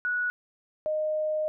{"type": "tone pair in turn", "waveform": "sine", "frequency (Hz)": [1467, 616.8], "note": ["F#6", "D#5"], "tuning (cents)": [-15, -15], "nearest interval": "octave + minor third", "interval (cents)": 1500, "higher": "first", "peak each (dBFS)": -25, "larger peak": "neither", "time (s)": [[0.05, 0.3], [0.86, 1.48]], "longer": "second", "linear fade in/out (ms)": 0, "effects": []}